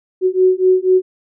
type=beating tone pair; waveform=sine; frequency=369.3 / 373.4 Hz; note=F#4 / F#4; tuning=-3 / +16 cents; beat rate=4.1 Hz; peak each=-13 dBFS; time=0.21-1.02 s; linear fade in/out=50 ms; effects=none